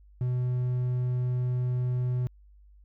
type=tone; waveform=triangle; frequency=124.8 Hz; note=B2; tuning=19 cents sharp; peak=-23 dBFS; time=0.21-2.27 s; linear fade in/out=0 ms; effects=added 50 Hz sine -52 dBFS peak until 2.84 s